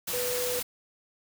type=tone in noise; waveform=sine; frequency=493.9 Hz; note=B4; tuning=in tune; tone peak=-30 dBFS; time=0.13-0.6 s; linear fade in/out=10 ms; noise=white; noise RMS=-32 dBFS; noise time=0.07-0.63 s; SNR=-1 dB; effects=none